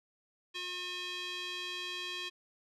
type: tone with band-pass filter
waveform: square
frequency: 360 Hz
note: F#4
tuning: 47 cents flat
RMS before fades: -40 dBFS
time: 0.54-2.3 s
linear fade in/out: 20 ms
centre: 3200 Hz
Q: 2.7
effects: none

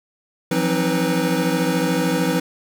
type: tone cluster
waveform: square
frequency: 168.7 / 182.2 / 263.2 / 314.2 / 491.6 Hz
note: E3 / F#3 / C4 / D#4 / B4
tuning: +40 / -26 / +10 / +17 / -8 cents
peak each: -25 dBFS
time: 0.51-2.4 s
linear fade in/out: 5 ms
effects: 8-bit

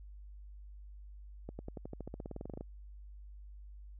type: accelerating click train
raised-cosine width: 2 ms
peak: -29 dBFS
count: 19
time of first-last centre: 1.49-2.609 s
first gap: 100 ms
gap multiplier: 0.94
effects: added 50 Hz sine -48 dBFS peak until 3.99 s

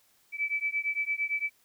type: beating tone pair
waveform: sine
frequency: 2303 / 2311.8 Hz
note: D7 / D7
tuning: -34 / -28 cents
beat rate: 8.8 Hz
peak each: -31 dBFS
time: 0.32-1.5 s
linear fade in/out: 50 ms
effects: white hiss -66 dBFS RMS until 1.64 s

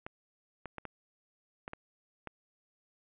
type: clicks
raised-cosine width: 0.5 ms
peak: -25 dBFS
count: 7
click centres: 0.065 / 0.657 / 0.783 / 0.853 / 1.679 / 1.734 / 2.273 s
effects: resampled to 8000 Hz + 11-bit

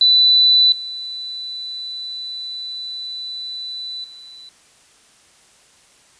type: tone with level steps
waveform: sine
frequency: 3984 Hz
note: B7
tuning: 14 cents sharp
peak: -9 / -26 / -37 dBFS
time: 0.01-4.49 s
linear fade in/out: 2 ms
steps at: 0.72 / 4.04 s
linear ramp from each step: 2 ms
effects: white hiss -52 dBFS RMS until 6.19 s + resampled to 22050 Hz

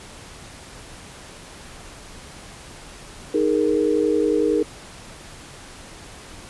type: chord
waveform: sine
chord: D# suspended fourth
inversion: none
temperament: equal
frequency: 311.1 / 415.3 / 466.2 Hz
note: D#4 / G#4 / A#4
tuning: 0 / 0 / 0 cents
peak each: -21 dBFS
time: 3.34-4.63 s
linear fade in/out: 5 ms
effects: pink hiss -41 dBFS RMS until 6.49 s + resampled to 24000 Hz

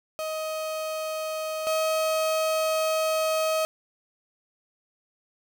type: tone pair in turn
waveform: 35% pulse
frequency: 629 / 633.4 Hz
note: D#5 / D#5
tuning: +19 / +31 cents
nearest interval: unison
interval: 12 cents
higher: second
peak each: -27 / -21 dBFS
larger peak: second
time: 0.19-1.67 / 1.67-3.65 s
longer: second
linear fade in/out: 0 ms
effects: none

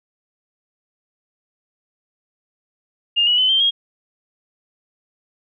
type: tone with pitch steps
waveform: sine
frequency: 2822 / 2927 / 3035 / 3148 / 3264 Hz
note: F7 / F#7 / F#7 / G7 / G#7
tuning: +17 / -19 / +43 / +7 / -31 cents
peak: -13 dBFS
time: 3.16-3.71 s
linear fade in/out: 20 ms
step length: 110 ms
effects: none

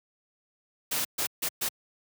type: noise bursts at uneven times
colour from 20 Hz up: white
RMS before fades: -29 dBFS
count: 4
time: 0.91-1.05 / 1.18-1.27 / 1.42-1.49 / 1.61-1.69 s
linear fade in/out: 10 ms
effects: high-pass 100 Hz 12 dB/octave

